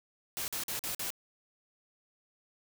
white noise bursts, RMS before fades -36 dBFS, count 5, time 0.37-1.104 s, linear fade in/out 0 ms, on 110 ms, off 46 ms, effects none

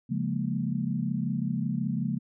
sine chord, Bb minor seventh, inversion first, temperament equal, 138.59 / 174.61 / 207.7 / 233.1 Hz, Db3 / F3 / Ab3 / Bb3, 0 / 0 / 0 / 0 cents, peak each -32 dBFS, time 0.09-2.19 s, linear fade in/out 20 ms, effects none

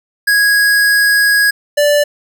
square tone pair in turn, 1656 / 585.5 Hz, G#6 / D5, -5 / -5 cents, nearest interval octave + tritone, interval 1800 cents, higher first, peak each -9 dBFS, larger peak neither, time 0.27-1.51 / 1.77-2.04 s, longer first, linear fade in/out 10 ms, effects none

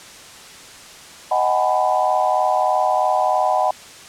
sine chord, G# minor seventh, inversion second, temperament just, 623 / 747.5 / 830.6 / 996.7 Hz, D#5 / F#5 / G#5 / B5, +2 / +17 / 0 / +16 cents, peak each -21 / -18 / -23 / -22 dBFS, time 1.31-3.71 s, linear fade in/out 5 ms, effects white hiss -40 dBFS RMS until 4.08 s + low-pass 8000 Hz 12 dB/octave

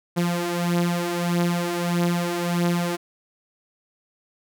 sawtooth beating tone pair, 172.5 / 174.1 Hz, F3 / F3, -21 / -5 cents, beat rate 1.6 Hz, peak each -22 / -19 dBFS, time 0.16-2.97 s, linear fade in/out 20 ms, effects none

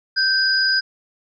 sine tone pair together, 1555 / 4937 Hz, G6 / D#8, -14 / -14 cents, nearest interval octave + minor sixth, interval 2000 cents, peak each -18 dBFS, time 0.16-0.81 s, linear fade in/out 20 ms, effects none

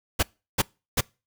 pink noise bursts, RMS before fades -21 dBFS, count 3, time 0.19-1.01 s, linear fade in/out 10 ms, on 40 ms, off 350 ms, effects noise-tail reverb RT60 0.3 s tail -26 dB re dry

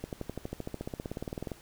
accelerating click train, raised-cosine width 2 ms, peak -22 dBFS, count 24, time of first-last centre 0.04-1.518 s, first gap 88 ms, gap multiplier 0.97, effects pink hiss -55 dBFS RMS until 1.61 s

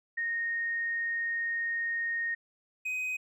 sine / triangle tone pair in turn, 1855 / 2511 Hz, A#6 / D#7, -9 / +15 cents, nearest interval perfect fourth, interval 524 cents, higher second, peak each -29 / -29 dBFS, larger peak neither, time 0.17-2.35 / 2.85-3.17 s, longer first, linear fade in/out 10 ms, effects none

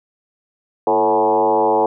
sine tone with frequency modulation, 647 Hz, E5, 32 cents flat, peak -12 dBFS, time 0.87-1.86 s, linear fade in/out 2 ms, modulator 102 Hz, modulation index 2.9, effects none

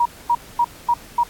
sine tone bursts, 953 Hz, A#5, 38 cents sharp, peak -13 dBFS, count 5, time 0-1.235 s, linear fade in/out 5 ms, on 55 ms, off 240 ms, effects pink hiss -43 dBFS RMS until 1.29 s + AAC 64 kbps

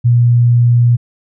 sine tone, 120 Hz, B2, 49 cents flat, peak -6 dBFS, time 0.04-0.97 s, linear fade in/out 20 ms, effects none

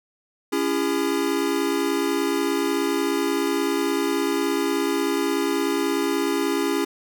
square tone cluster, 279.6 / 336.1 / 406.2 Hz, C#4 / E4 / G#4, +15 / +34 / -38 cents, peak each -26 dBFS, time 0.52-6.85 s, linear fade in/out 10 ms, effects none

